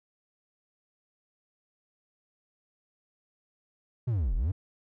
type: linear two-way sweep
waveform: triangle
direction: down then up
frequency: 130.1 to 34.44 to 101.8 Hz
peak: -23 dBFS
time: 4.07-4.52 s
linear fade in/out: 10 ms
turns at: 4.35 s
effects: none